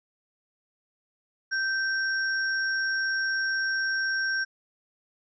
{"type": "tone pair together", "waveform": "sine", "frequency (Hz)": [1561, 5563], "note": ["G6", "F8"], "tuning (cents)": [-8, -8], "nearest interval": "octave + minor seventh", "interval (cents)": 2200, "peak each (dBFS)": [-25, -34], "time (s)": [1.51, 4.45], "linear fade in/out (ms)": 20, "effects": []}